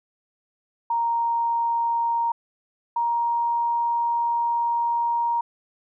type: tone pair in turn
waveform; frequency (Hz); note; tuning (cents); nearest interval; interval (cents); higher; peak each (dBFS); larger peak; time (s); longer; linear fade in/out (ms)
sine; 932.3 / 939.3; A#5 / A#5; 0 / +13; unison; 13; second; -20; neither; 0.9-2.32 / 2.96-5.41; second; 5
effects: none